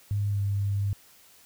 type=tone with pitch glide; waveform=sine; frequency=102 to 100.07 Hz; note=G#2 to G2; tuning=-31 to +36 cents; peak=-24 dBFS; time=0.11-0.93 s; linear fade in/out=0 ms; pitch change=-33 cents; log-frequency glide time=0.28-0.41 s; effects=white hiss -56 dBFS RMS until 1.45 s